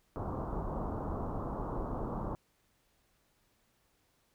pink low-pass noise, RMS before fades -37 dBFS, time 0.16-2.35 s, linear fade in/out 0 ms, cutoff 1200 Hz, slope 48 dB/octave, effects pink hiss -73 dBFS RMS until 4.34 s

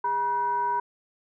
sine tone with frequency modulation, 963 Hz, B5, 44 cents flat, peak -23 dBFS, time 0.04-0.8 s, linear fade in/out 5 ms, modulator 554 Hz, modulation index 0.39, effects none

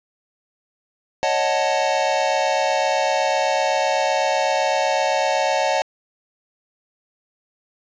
square chord, D# half-diminished seventh, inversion third, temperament equal, 554.4 / 622.3 / 740 / 880 Hz, C#5 / D#5 / F#5 / A5, 0 / 0 / 0 / 0 cents, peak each -24 dBFS, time 1.23-5.82 s, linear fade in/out 0 ms, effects resampled to 16000 Hz + 7-bit

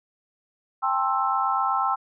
sine chord, A minor seventh, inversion third, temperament just, 792 / 880 / 1056 / 1320 Hz, G5 / A5 / C6 / E6, +18 / 0 / +16 / +2 cents, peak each -26 / -30 / -26 / -25 dBFS, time 0.82-1.96 s, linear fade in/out 20 ms, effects none

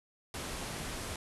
pink low-pass noise, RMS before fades -40 dBFS, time 0.34-1.16 s, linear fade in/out 2 ms, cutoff 12000 Hz, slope 96 dB/octave, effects none

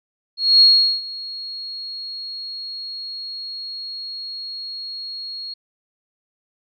sine tone with ADSR envelope, 4300 Hz, C8, 47 cents sharp, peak -7 dBFS, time 0.37-5.54 s, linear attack 240 ms, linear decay 400 ms, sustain -21 dB, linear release 8 ms, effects none

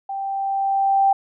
sine tone with level ramp, 784 Hz, G5, in tune, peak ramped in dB -25 to -12 dBFS, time 0.09-1.13 s, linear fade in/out 5 ms, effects none

